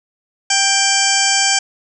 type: harmonic tone with a mistuned harmonic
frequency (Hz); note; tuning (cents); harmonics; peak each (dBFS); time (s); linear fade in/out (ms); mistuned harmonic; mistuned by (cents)
784; G5; 0; 1 / 2 / 3 / 4 / 6 / 7 / 8 / 9 / 10; -21 / -21 / -21 / -21 / -21 / -21 / -21 / -21 / -21; 0.5-1.59; 5; 2; +18
effects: none